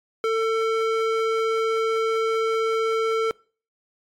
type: tone with band-pass filter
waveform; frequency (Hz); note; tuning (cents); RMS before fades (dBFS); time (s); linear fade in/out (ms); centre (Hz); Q
square; 447.4; A4; +29; -22; 0.24-3.31; 0; 1000; 0.71
effects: noise-tail reverb RT60 0.4 s tail -24 dB re dry + MP3 96 kbps